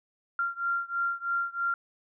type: beating tone pair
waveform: sine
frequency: 1383 / 1386.1 Hz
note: F6 / F6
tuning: -17 / -13 cents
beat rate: 3.1 Hz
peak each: -30 / -31 dBFS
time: 0.39-1.74 s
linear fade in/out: 2 ms
effects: none